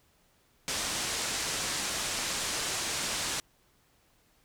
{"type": "low-pass noise", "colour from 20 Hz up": "white", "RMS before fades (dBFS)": -33, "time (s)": [0.68, 3.4], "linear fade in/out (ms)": 0, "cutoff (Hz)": 8500, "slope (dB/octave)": 24, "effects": ["pink hiss -67 dBFS RMS until 4.44 s"]}